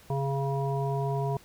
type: harmonic tone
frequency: 137.8 Hz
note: C#3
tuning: 10 cents flat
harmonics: 1 / 3 / 5 / 7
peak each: -28 / -33 / -35 / -36 dBFS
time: 0.1-1.37 s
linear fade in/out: 2 ms
effects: pink hiss -55 dBFS RMS until 1.44 s